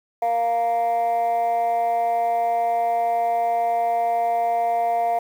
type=tone with amplitude modulation; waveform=sine; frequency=698.5 Hz; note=F5; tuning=in tune; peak=-13 dBFS; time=0.22-5.19 s; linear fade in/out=5 ms; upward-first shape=sine; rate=231 Hz; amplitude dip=75%; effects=tanh soft clip ceiling -15 dBFS + 8-bit